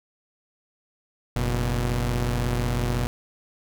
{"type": "tone pair together", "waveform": "sawtooth", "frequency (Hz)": [45.67, 120.8], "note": ["F#1", "B2"], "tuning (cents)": [-22, -38], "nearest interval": "octave + perfect fourth", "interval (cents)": 1684, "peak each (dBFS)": [-22, -21], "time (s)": [1.36, 3.07], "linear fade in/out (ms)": 0, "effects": []}